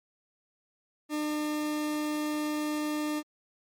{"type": "tone", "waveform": "40% pulse", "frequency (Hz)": 301.4, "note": "D4", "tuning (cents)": 45, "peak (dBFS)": -28, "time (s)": [1.09, 3.23], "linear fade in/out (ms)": 50, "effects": ["MP3 64 kbps"]}